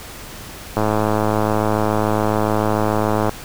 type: click train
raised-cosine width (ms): 1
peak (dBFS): -4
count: 271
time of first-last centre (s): 0.77-3.293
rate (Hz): 107
effects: pink hiss -35 dBFS RMS until 3.44 s